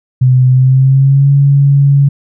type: tone with pitch glide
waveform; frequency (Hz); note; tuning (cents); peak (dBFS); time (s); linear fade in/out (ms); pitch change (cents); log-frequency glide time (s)
sine; 127.9 to 140.28; C3 to C#3; -39 to +21; -4; 0.21-2.09; 10; +160; 0.5-1.3
effects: none